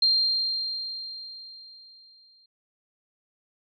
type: tone with exponential decay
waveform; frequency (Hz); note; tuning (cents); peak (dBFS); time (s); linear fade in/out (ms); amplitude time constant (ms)
sine; 4186; C8; 0; -17; 0.02-2.46; 5; 530
effects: none